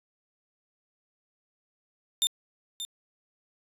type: tone with echo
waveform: sawtooth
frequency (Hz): 3608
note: A7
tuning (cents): +43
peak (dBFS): -19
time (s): 2.22-2.27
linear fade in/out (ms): 0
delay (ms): 580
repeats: 1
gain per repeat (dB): -11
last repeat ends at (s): 2.85
effects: resampled to 32000 Hz